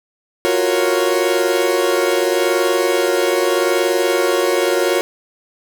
40% pulse chord, Gb major seventh, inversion third, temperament equal, 349.2 / 370 / 466.2 / 554.4 Hz, F4 / Gb4 / Bb4 / Db5, 0 / 0 / 0 / 0 cents, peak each -19 dBFS, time 0.45-5.01 s, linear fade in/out 0 ms, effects none

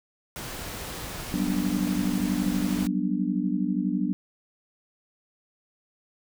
pink noise, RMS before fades -36 dBFS, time 0.36-2.87 s, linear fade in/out 0 ms
sine chord, G major seventh, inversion third, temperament just, 183.75 / 196 / 245 / 294 Hz, F#3 / G3 / B3 / D4, -12 / 0 / -14 / +2 cents, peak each -29 dBFS, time 1.34-4.13 s, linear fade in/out 0 ms
effects none

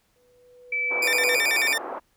sine tone with exponential growth, 493.9 Hz, B4, in tune, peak -22 dBFS, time 0.16-1.36 s, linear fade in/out 0 ms, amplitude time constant 260 ms
sine tone with pitch glide, 2311 to 2296 Hz, D7 to D7, -28 to -40 cents, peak -23 dBFS, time 0.72-1.74 s, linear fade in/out 5 ms, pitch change -12 cents, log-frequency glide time 0.96-1.54 s
white band-pass noise, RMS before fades -34 dBFS, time 0.9-2 s, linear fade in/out 20 ms, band 330 to 1100 Hz, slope 24 dB/octave
sawtooth tone with vibrato, 2093 Hz, C7, in tune, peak -19 dBFS, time 1.02-1.78 s, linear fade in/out 5 ms, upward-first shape square, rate 9.2 Hz, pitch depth 260 cents each way
effects pink hiss -67 dBFS RMS until 2.16 s

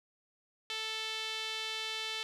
sawtooth tone with band-pass filter, 440 Hz, A4, in tune, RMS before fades -38 dBFS, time 0.7-2.23 s, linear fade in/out 0 ms, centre 3400 Hz, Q 2.4, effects none

